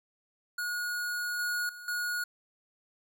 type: tone with level steps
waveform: square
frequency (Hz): 1447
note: F#6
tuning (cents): -39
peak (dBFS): -32 / -30 / -44 / -31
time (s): 0.58-2.24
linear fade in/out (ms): 5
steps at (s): 1.39 / 1.69 / 1.88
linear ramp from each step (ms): 2
effects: none